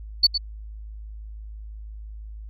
sine tone with echo, 4475 Hz, C#8, 16 cents sharp, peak -10 dBFS, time 0.23-0.27 s, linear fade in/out 10 ms, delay 110 ms, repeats 1, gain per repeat -10 dB, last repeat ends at 0.38 s, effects tanh soft clip ceiling -6 dBFS + added 53 Hz sine -35 dBFS peak until 2.49 s

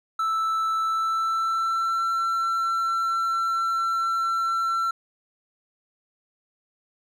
triangle tone with pitch glide, 1318.5 to 1347.8 Hz, E6 to E6, 0 to +38 cents, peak -20 dBFS, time 0.19-4.91 s, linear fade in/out 5 ms, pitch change +38 cents, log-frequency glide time 0.82-2.05 s, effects none

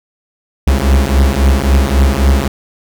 45% pulse beating tone pair, 66.1 / 69.8 Hz, C2 / C#2, +18 / +13 cents, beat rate 3.7 Hz, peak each -11 dBFS, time 0.67-2.48 s, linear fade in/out 5 ms, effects none

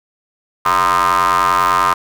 30% pulse ring-modulated tone, 90.1 Hz, F#2, 45 cents flat, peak -6 dBFS, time 0.65-1.94 s, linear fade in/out 10 ms, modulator 1130 Hz, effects none

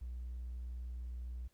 triangle tone, 60.9 Hz, B1, 24 cents flat, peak -37 dBFS, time 0.01-1.48 s, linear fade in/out 10 ms, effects tanh soft clip ceiling -37 dBFS + pink hiss -75 dBFS RMS until 1.53 s

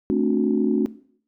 sine chord, D dominant seventh, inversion second, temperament just, 220.2 / 264.3 / 293.7 / 367.1 Hz, A3 / C4 / D4 / F#4, +2 / +18 / 0 / -14 cents, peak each -23 dBFS, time 0.1-0.86 s, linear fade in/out 0 ms, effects noise-tail reverb RT60 0.6 s tail -19 dB re dry + tanh soft clip ceiling -7 dBFS

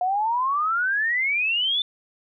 sine exponential sweep, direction up, 710 to 3565 Hz, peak -20 dBFS, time 0.01-1.82 s, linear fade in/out 2 ms, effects none

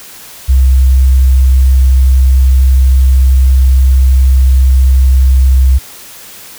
sine tone, 65.2 Hz, C2, 5 cents flat, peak -3 dBFS, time 0.48-5.79 s, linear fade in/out 20 ms, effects white hiss -32 dBFS RMS until 6.58 s

